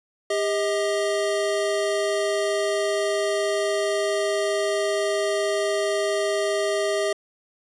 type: tone pair together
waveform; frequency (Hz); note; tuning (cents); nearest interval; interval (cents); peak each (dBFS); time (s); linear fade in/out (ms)
square; 401 / 633.5; G4 / D#5; +39 / +31; minor sixth; 792; -25; 0.3-7.13; 5
effects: resampled to 24000 Hz